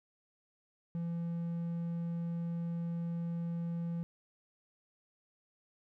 triangle tone, 169.3 Hz, E3, 46 cents sharp, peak -32 dBFS, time 0.95-4.03 s, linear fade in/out 0 ms, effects none

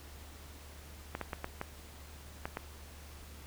clicks, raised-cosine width 0.5 ms, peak -21 dBFS, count 7, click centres 1.151 / 1.213 / 1.332 / 1.444 / 1.614 / 2.455 / 2.571 s, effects added 73 Hz sine -50 dBFS peak until 3.46 s + pink hiss -54 dBFS RMS until 3.46 s

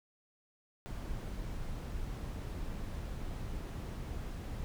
brown noise, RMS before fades -40 dBFS, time 0.86-4.64 s, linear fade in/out 0 ms, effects none

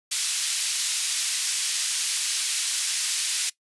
white band-pass noise, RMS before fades -26 dBFS, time 0.11-3.5 s, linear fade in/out 10 ms, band 2700 to 10000 Hz, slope 12 dB/octave, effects noise-tail reverb RT60 0.1 s tail -19 dB re dry + resampled to 24000 Hz

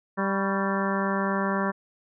harmonic tone with a mistuned harmonic, 196 Hz, G3, in tune, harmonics 1 / 2 / 3 / 4 / 5 / 6 / 7 / 8 / 9, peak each -27 / -32 / -32 / -37 / -32 / -33 / -35 / -36 / -35 dBFS, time 0.17-1.72 s, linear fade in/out 20 ms, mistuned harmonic 6, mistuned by -66 cents, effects none

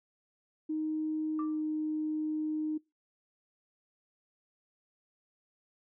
sine tone with pitch glide, 311.1 to 308.6 Hz, D#4 to D#4, 0 to -14 cents, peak -30 dBFS, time 0.69-2.78 s, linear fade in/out 10 ms, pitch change -14 cents, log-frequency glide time 1.35-1.56 s
sine tone with exponential decay, 1174.7 Hz, D6, in tune, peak -35 dBFS, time 1.39-1.62 s, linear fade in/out 2 ms, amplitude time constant 49 ms
effects noise-tail reverb RT60 0.2 s tail -22 dB re dry + tanh soft clip ceiling -22 dBFS

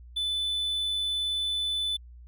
triangle tone, 3501 Hz, A7, 9 cents flat, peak -25 dBFS, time 0.16-1.97 s, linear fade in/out 10 ms, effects added 60 Hz sine -45 dBFS peak until 2.27 s

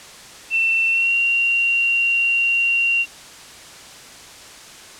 sine tone with pitch glide, 2687 to 2759 Hz, E7 to F7, +33 to -22 cents, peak -15 dBFS, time 0.5-3.06 s, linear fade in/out 50 ms, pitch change +45 cents, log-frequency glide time 0.86-1.15 s, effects white hiss -40 dBFS RMS until 4.99 s + low-pass 8000 Hz 12 dB/octave

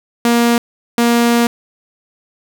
sawtooth tone bursts at uneven times, 236.1 Hz, A#3, 22 cents sharp, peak -6 dBFS, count 2, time 0.25-0.58 / 0.98-1.47 s, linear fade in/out 2 ms, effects none

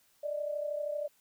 sine tone pair together, 588 / 620.8 Hz, D5 / D#5, +2 / -4 cents, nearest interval minor second, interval 94 cents, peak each -33 / -39 dBFS, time 0.23-1.08 s, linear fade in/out 10 ms, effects white hiss -68 dBFS RMS until 1.2 s

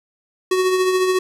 square tone with tremolo, 371.3 Hz, F#4, 6 cents sharp, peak -14 dBFS, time 0.51-1.19 s, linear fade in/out 5 ms, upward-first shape triangle, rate 14 Hz, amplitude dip 45%, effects low-pass 11000 Hz 12 dB/octave + 9-bit

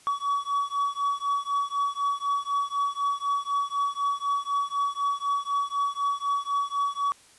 triangle beating tone pair, 1131 / 1135 Hz, C#6 / C#6, +34 / +41 cents, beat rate 4 Hz, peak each -26 / -26 dBFS, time 0.07-7.12 s, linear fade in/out 0 ms, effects white hiss -55 dBFS RMS until 7.38 s + resampled to 24000 Hz

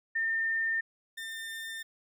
sine / 30% pulse tone pair in turn, 1809 / 1802.1 Hz, A6 / A6, +48 / +41 cents, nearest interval unison, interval 7 cents, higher first, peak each -27 / -35 dBFS, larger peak first, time 0.15-0.81 / 1.17-1.83 s, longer neither, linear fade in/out 10 ms, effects none

